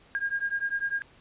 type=beating tone pair; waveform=sine; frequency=1616 / 1626 Hz; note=G#6 / G#6; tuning=-48 / -37 cents; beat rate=10 Hz; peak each=-30 dBFS; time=0.15-1.02 s; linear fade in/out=0 ms; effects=pink hiss -57 dBFS RMS until 1.2 s + resampled to 8000 Hz